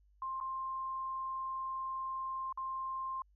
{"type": "tone with dropouts", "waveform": "sine", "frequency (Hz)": 1055, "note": "C6", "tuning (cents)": 14, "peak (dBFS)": -36, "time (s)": [0.22, 3.22], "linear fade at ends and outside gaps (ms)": 2, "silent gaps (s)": [[0.402, 0.41], [2.526, 2.574]], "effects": ["added 50 Hz sine -64 dBFS peak until 3.35 s"]}